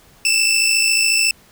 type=tone pair together; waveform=20% pulse; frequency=2627 / 2681 Hz; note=E7 / E7; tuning=-7 / +29 cents; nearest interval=unison; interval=36 cents; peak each=-12 dBFS; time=0.25-1.31 s; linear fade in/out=2 ms; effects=pink hiss -50 dBFS RMS until 1.51 s